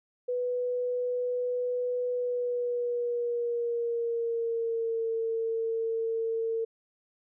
sine tone with pitch glide, 493.9 to 452.9 Hz, B4 to A#4, 0 to -50 cents, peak -27 dBFS, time 0.28-6.65 s, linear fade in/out 10 ms, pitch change -150 cents, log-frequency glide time 2.1-5.1 s, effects none

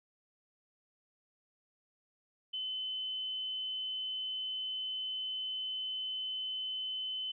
sine tone, 3040 Hz, F#7, 46 cents sharp, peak -35 dBFS, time 2.53-7.32 s, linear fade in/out 10 ms, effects none

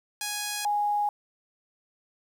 5% pulse / sine tone pair in turn, 830.6 / 827.3 Hz, G#5 / G#5, 0 / -7 cents, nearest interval unison, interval 7 cents, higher first, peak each -18 / -23 dBFS, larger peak first, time 0.21-0.65 / 0.65-1.09 s, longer neither, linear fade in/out 2 ms, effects 9-bit

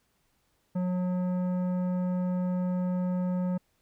sine tone with tanh clipping, 181.2 Hz, F#3, 36 cents flat, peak -28 dBFS, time 0.75-3.58 s, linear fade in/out 10 ms, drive 12 dB, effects pink hiss -72 dBFS RMS until 3.81 s

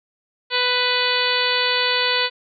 harmonic tone, 496 Hz, B4, 7 cents sharp, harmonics 1 / 2 / 3 / 4 / 5 / 6 / 7 / 8 / 9, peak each -26 / -26 / -26 / -26 / -26 / -26 / -26 / -26 / -26 dBFS, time 0.5-2.3 s, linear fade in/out 50 ms, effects none

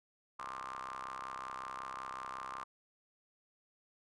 sawtooth ring-modulated tone, 65.41 Hz, C2, in tune, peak -35 dBFS, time 0.39-2.64 s, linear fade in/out 5 ms, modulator 1130 Hz, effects resampled to 22050 Hz

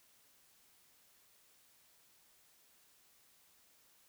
silence, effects white hiss -68 dBFS RMS until 4.08 s

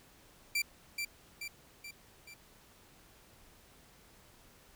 sawtooth tone with echo, 2349 Hz, D7, in tune, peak -26 dBFS, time 0.55-0.62 s, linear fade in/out 5 ms, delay 430 ms, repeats 4, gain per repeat -5 dB, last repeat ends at 2.34 s, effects pink hiss -61 dBFS RMS until 4.75 s

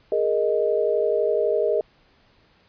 sine chord, Ab suspended second, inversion none, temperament just, 415.3 / 467.2 / 623 Hz, Ab4 / Bb4 / Eb5, 0 / +4 / +2 cents, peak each -23 dBFS, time 0.12-1.81 s, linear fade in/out 2 ms, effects pink hiss -59 dBFS RMS until 2.68 s + resampled to 11025 Hz

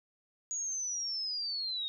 sine linear sweep, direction down, 6780 to 3700 Hz, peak -33 dBFS, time 0.51-1.88 s, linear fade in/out 0 ms, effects none

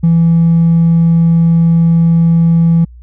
sine tone with hard clipping, 166.6 Hz, E3, 19 cents sharp, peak -6 dBFS, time 0.03-2.85 s, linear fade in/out 10 ms, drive 1 dB, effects added 60 Hz sine -32 dBFS peak until 3.02 s

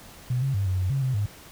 sine tone with pitch steps, 124.9 / 135.8 / 98.7 / 93 / 92.4 / 136.5 / 130.3 / 102.6 Hz, B2 / C#3 / G2 / F#2 / F#2 / C#3 / C3 / G#2, +20 / -35 / +12 / +9 / -2 / -26 / -7 / -21 cents, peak -22 dBFS, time 0.3-1.26 s, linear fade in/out 5 ms, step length 120 ms, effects pink hiss -47 dBFS RMS until 1.51 s

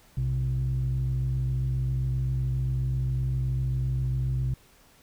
sine tone pair together, 60.4 / 127.98 Hz, B1 / C3, -38 / -38 cents, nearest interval octave + minor second, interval 1300 cents, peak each -28 / -24 dBFS, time 0.17-4.54 s, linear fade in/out 5 ms, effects tanh soft clip ceiling -20 dBFS + pink hiss -58 dBFS RMS until 5.02 s

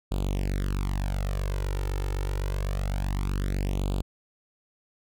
sawtooth tone with flanger, 47.89 Hz, G1, 40 cents flat, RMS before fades -28 dBFS, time 0.11-4.02 s, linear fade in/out 10 ms, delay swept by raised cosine 0.26 to 2.26 ms, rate 0.26 Hz, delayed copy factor +0.95, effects none

